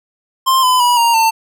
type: tone with pitch steps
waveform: square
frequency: 1051 / 1010.5 / 971.6 / 934.2 / 898.2 Hz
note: C6 / B5 / B5 / A#5 / A5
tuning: +7 / +39 / -29 / +3 / +35 cents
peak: -10 dBFS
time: 0.46-1.31 s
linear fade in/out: 20 ms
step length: 170 ms
effects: none